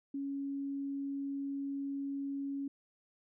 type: tone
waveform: sine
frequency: 277.8 Hz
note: C#4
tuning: 4 cents sharp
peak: -35 dBFS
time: 0.14-2.68 s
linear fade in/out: 5 ms
effects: none